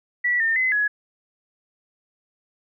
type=tone with pitch steps; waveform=sine; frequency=1951 / 1813 / 2037 / 1682 Hz; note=B6 / A#6 / C7 / G#6; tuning=-22 / -49 / -47 / +22 cents; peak=-18 dBFS; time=0.24-0.88 s; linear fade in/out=10 ms; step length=160 ms; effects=none